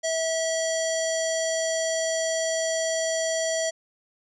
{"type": "tone with low-pass filter", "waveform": "square", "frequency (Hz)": 649, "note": "E5", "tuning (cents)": -27, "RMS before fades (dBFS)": -26, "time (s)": [0.03, 3.71], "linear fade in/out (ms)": 20, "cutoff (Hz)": 6700, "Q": 6, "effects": []}